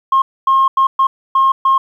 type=tone bursts at uneven times; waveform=sine; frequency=1072 Hz; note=C6; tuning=42 cents sharp; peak=-7 dBFS; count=6; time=0.12-0.22 / 0.47-0.68 / 0.77-0.87 / 0.99-1.07 / 1.35-1.52 / 1.65-1.78 s; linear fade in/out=5 ms; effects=tanh soft clip ceiling -5 dBFS + 8-bit